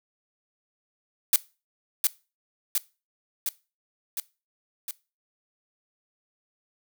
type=noise with echo; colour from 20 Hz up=blue; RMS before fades=-18 dBFS; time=1.33-1.36 s; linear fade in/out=2 ms; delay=710 ms; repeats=5; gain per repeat=-3 dB; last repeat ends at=4.91 s; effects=noise-tail reverb RT60 0.3 s tail -20 dB re dry